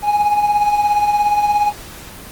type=tone with tremolo; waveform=triangle; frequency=830 Hz; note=G#5; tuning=1 cent flat; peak=-8 dBFS; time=0.02-1.73 s; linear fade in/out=50 ms; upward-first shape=sine; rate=17 Hz; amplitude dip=55%; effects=pink hiss -35 dBFS RMS until 2.31 s + Opus 24 kbps